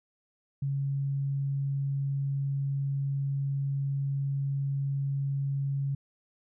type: tone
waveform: sine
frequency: 138.59 Hz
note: C#3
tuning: in tune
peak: -27 dBFS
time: 0.62-5.95 s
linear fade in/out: 5 ms
effects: none